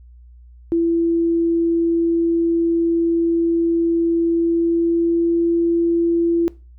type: tone with pitch glide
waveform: sine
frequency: 335.1 to 338 Hz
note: E4 to E4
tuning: +29 to +43 cents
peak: -14 dBFS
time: 0.72-6.48 s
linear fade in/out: 0 ms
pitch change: +14 cents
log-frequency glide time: 4.3-5.44 s
effects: noise-tail reverb RT60 0.3 s tail -21 dB re dry + added 60 Hz sine -41 dBFS peak until 6.78 s